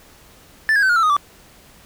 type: tone with pitch steps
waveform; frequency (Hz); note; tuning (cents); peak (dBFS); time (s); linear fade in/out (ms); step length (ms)
triangle; 1760 / 1642.1 / 1532.2 / 1429.6 / 1333.8 / 1244.5 / 1161.2; A6 / G#6 / G6 / F6 / E6 / D#6 / D6; 0 / -20 / -40 / +40 / +20 / 0 / -20; -11; 0.69-1.166; 0; 68
effects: pink hiss -48 dBFS RMS until 1.85 s